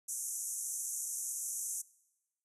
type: band-pass noise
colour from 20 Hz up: pink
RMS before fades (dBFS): -39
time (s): 0.08-1.82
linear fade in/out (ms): 10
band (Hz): 6000 to 12000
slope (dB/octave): 96
effects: noise-tail reverb RT60 1.0 s tail -22 dB re dry